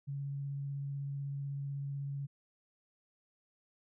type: tone with vibrato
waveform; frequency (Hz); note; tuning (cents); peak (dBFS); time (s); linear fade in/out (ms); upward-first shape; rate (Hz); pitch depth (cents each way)
sine; 140; C#3; +18; -36; 0.07-2.27; 20; square; 16; 8
effects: none